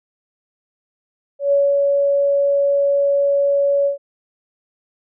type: tone with ADSR envelope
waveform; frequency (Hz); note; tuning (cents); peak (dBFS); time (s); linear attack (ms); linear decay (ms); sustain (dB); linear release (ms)
sine; 563; C#5; +27; -11; 1.39-3.98; 130; 210; -2; 120
effects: none